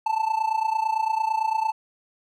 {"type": "tone with amplitude modulation", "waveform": "triangle", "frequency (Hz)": 880, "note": "A5", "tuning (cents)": 0, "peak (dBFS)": -16, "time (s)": [0.06, 1.72], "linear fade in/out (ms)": 5, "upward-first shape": "sine", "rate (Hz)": 28.9, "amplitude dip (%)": 80, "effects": []}